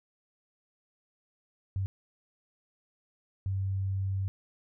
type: tone bursts at uneven times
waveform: sine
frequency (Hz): 96.5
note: G2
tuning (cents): -27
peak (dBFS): -28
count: 2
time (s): 1.76-1.86 / 3.46-4.28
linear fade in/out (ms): 0
effects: none